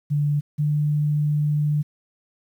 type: tone pair in turn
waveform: sine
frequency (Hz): 146.4 / 148.79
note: D3 / D3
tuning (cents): -5 / +23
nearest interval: unison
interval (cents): 28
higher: second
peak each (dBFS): -18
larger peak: neither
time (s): 0.1-0.41 / 0.58-1.83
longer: second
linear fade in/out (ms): 20
effects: 9-bit